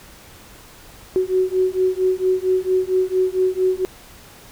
sine beating tone pair, 370 / 374.4 Hz, F#4 / F#4, 0 / +20 cents, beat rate 4.4 Hz, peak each -19 dBFS, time 1.16-3.85 s, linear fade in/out 0 ms, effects pink hiss -44 dBFS RMS until 4.51 s

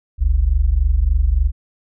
sine tone pair together, 45.84 / 69.3 Hz, F#1 / C#2, -15 / 0 cents, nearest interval perfect fifth, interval 715 cents, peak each -15 dBFS, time 0.18-1.52 s, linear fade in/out 50 ms, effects none

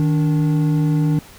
triangle tone pair together, 155.56 / 291.3 Hz, D#3 / D4, 0 / -14 cents, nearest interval major seventh, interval 1086 cents, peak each -13 / -19 dBFS, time 0-1.19 s, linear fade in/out 0 ms, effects pink hiss -43 dBFS RMS until 1.38 s

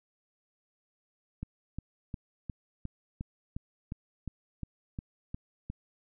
click train, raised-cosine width 5 ms, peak -24 dBFS, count 13, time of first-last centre 1.43-5.7 s, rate 2.81 Hz, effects none

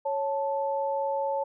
sine tone pair together, 553 / 877.8 Hz, C#5 / A5, -4 / -4 cents, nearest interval minor sixth, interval 800 cents, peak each -28 / -29 dBFS, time 0.05-1.44 s, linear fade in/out 10 ms, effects none

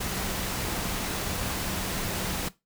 sine tone in noise, 187.3 Hz, F#3, 21 cents sharp, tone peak -39 dBFS, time 0-2.49 s, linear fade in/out 10 ms, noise pink, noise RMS -31 dBFS, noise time 0-2.49 s, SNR -11 dB, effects noise-tail reverb RT60 0.2 s tail -17 dB re dry

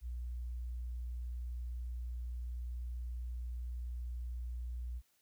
sine tone, 60.4 Hz, B1, 38 cents flat, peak -38 dBFS, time 0.01-5.02 s, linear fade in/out 50 ms, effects white hiss -74 dBFS RMS until 5.21 s

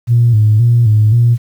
sine tone with vibrato, 112.8 Hz, A2, 44 cents sharp, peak -5 dBFS, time 0.07-1.38 s, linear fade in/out 50 ms, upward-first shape square, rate 1.9 Hz, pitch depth 87 cents each way, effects tanh soft clip ceiling -1 dBFS + 7-bit

